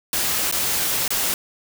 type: noise with dropouts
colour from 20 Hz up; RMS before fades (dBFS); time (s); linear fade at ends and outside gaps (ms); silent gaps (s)
white; -22; 0.13-1.34; 1; 0.513-0.524 / 1.079-1.105
effects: none